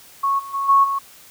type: tone with level steps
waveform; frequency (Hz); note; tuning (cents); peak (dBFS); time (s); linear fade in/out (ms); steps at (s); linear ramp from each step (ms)
sine; 1103; C#6; -9; -16 / -31 / -20 / -10 / -19; 0.23-0.99; 10; 0.38 / 0.53 / 0.68 / 0.83; 20
effects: white hiss -46 dBFS RMS until 1.3 s